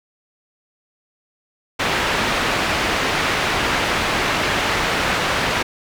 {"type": "low-pass noise", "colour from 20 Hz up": "white", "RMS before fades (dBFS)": -20, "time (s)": [1.79, 5.63], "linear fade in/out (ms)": 10, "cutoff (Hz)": 2400, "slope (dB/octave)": 12, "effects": []}